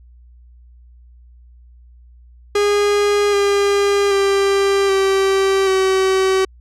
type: tone with pitch steps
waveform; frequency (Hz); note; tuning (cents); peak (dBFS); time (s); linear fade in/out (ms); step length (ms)
45% pulse; 410 / 402.5 / 395.1 / 387.9 / 380.8; G#4 / G4 / G4 / G4 / F#4; -22 / +46 / +14 / -18 / +50; -13; 2.55-6.45; 5; 780
effects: added 60 Hz sine -42 dBFS peak until 6.6 s + low-pass 8000 Hz 12 dB/octave